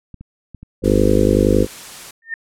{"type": "clicks", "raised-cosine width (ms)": 5, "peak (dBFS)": -23, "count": 4, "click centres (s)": [0.143, 0.21, 0.547, 0.63]}
{"type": "harmonic tone", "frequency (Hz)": 50.9, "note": "G#1", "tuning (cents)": -34, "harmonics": [1, 2, 4, 5, 6, 7, 8, 9, 10], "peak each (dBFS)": [-20, -20, -20, -20, -20, -20, -20, -20, -20], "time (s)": [0.82, 1.67], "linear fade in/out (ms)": 50}
{"type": "noise", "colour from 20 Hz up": "white", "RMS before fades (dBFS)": -35, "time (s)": [0.84, 2.11], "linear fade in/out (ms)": 5}
{"type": "tone with exponential growth", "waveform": "sine", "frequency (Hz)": 1818, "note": "A#6", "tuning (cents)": -44, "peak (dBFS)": -18, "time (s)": [2.22, 2.34], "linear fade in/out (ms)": 2, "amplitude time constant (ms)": 25}
{"effects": ["low-pass 11000 Hz 12 dB/octave"]}